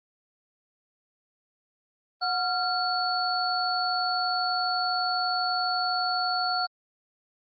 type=tone cluster; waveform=sine; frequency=731 / 1380 / 4434 Hz; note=F#5 / F6 / C#8; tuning=-21 / -21 / 0 cents; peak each=-28 / -29 / -29 dBFS; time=2.21-6.67 s; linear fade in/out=20 ms; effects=Opus 24 kbps